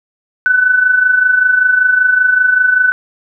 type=tone with amplitude modulation; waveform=sine; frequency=1500 Hz; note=F#6; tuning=23 cents sharp; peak=-5 dBFS; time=0.46-2.92 s; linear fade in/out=0 ms; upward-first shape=sine; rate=25.2 Hz; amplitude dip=60%; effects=none